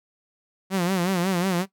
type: tone with vibrato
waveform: sawtooth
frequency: 182.6 Hz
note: F#3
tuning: 23 cents flat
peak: -17 dBFS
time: 0.7-1.66 s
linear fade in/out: 50 ms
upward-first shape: sine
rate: 5.5 Hz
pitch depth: 110 cents each way
effects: noise-tail reverb RT60 0.1 s tail -17 dB re dry